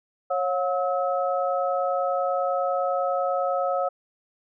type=tone cluster; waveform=sine; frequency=548 / 718 / 1289 Hz; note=C#5 / F5 / E6; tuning=-20 / +48 / -39 cents; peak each=-25 / -26 / -29 dBFS; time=0.3-3.89 s; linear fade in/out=10 ms; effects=none